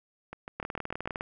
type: two click trains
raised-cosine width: 0.5 ms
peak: -18 / -24 dBFS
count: 13 / 6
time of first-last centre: 0.6-1.209 / 0.33-1.075 s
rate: 19.7 / 6.71 Hz
effects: none